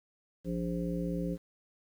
harmonic tone, 58 Hz, A#1, 8 cents flat, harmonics 1 / 3 / 5 / 7 / 9, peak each -41 / -33 / -38 / -42 / -40 dBFS, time 0.44-1.38 s, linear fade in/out 50 ms, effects 10-bit

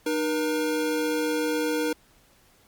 square tone pair together, 305.7 / 478.1 Hz, D#4 / A#4, -30 / +44 cents, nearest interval minor sixth, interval 774 cents, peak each -27 dBFS, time 0.06-1.93 s, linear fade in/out 5 ms, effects pink hiss -59 dBFS RMS until 2.67 s + MP3 96 kbps

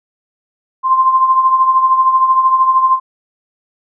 sine tone with tremolo, 1046.5 Hz, C6, in tune, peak -5 dBFS, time 0.83-3 s, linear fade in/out 50 ms, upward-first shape triangle, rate 13 Hz, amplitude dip 65%, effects none

